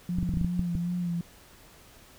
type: tone with vibrato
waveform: sine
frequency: 174.5 Hz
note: F3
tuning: 1 cent flat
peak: -27 dBFS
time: 0.09-1.21 s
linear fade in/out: 2 ms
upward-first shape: sine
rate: 2.6 Hz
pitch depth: 37 cents each way
type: clicks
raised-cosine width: 5 ms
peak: -17 dBFS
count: 9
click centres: 0.186 / 0.229 / 0.292 / 0.339 / 0.372 / 0.413 / 0.446 / 0.594 / 0.752 s
effects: pink hiss -54 dBFS RMS until 2.18 s